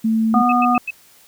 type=tone; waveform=sine; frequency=222.5 Hz; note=A3; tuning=20 cents sharp; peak=-14 dBFS; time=0.04-0.42 s; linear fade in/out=10 ms
type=harmonic tone; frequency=244.5 Hz; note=B3; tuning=17 cents flat; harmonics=1 / 3 / 5; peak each=-17 / -17 / -17 dBFS; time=0.34-0.78 s; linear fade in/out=2 ms
type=tone bursts; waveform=sine; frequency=2591 Hz; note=E7; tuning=30 cents flat; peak=-21 dBFS; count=4; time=0.49-0.907 s; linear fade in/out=5 ms; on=33 ms; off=95 ms
effects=white hiss -50 dBFS RMS until 1.27 s